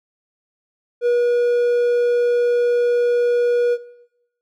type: tone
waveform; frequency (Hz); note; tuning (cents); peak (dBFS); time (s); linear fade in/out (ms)
triangle; 482; B4; -42; -12; 1.01-3.78; 50
effects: noise-tail reverb RT60 0.9 s tail -20 dB re dry